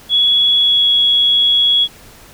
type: tone with pitch glide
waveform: sine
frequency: 3369 to 3346 Hz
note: G#7 to G#7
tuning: +24 to +12 cents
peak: -9 dBFS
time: 0.09-1.88 s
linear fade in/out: 50 ms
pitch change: -12 cents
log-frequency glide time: 0.6-0.89 s
effects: pink hiss -41 dBFS RMS until 2.33 s